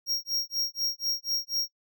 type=tone with tremolo; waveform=square; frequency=5588 Hz; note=F8; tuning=in tune; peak=-25 dBFS; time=0.06-1.69 s; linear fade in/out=50 ms; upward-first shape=sine; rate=4.1 Hz; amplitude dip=100%; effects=noise-tail reverb RT60 0.1 s tail -25 dB re dry